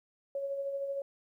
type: tone with tremolo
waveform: sine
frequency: 554.4 Hz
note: C#5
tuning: in tune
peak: -31 dBFS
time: 0.35-1.02 s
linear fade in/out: 2 ms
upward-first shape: sine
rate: 13 Hz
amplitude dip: 40%
effects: 12-bit